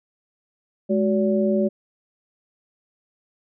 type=tone cluster; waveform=sine; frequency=209.9 / 372.4 / 573 Hz; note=G#3 / F#4 / D5; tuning=+19 / +11 / -43 cents; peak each=-20 / -23 / -23 dBFS; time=0.89-1.69 s; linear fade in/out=20 ms; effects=none